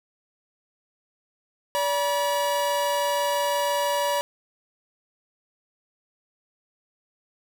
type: tone pair together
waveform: 45% pulse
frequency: 575 / 967 Hz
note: D5 / B5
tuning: -37 / -37 cents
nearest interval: major sixth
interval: 900 cents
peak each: -25 dBFS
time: 1.75-4.21 s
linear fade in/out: 0 ms
effects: 8-bit